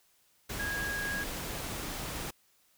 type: tone in noise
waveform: sine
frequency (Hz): 1644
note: G#6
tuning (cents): -18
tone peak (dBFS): -33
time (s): 0.59-1.24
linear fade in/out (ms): 10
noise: pink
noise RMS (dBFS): -38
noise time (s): 0.49-2.31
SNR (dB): +2
effects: white hiss -68 dBFS RMS until 2.77 s